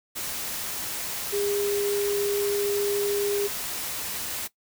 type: tone in noise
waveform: sine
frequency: 406.8 Hz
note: G#4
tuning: 36 cents flat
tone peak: -24 dBFS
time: 1.32-3.48 s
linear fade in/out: 20 ms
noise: white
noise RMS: -32 dBFS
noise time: 0.15-4.48 s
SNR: +5 dB
effects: noise-tail reverb RT60 0.1 s tail -18 dB re dry